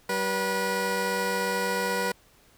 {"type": "tone pair together", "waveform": "15% pulse", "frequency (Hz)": [191.59, 486], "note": ["G3", "B4"], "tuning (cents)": [-39, -28], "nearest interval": "octave + major third", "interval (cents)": 1611, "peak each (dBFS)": [-25, -20], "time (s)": [0.09, 2.12], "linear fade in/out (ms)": 5, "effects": ["pink hiss -59 dBFS RMS until 2.57 s"]}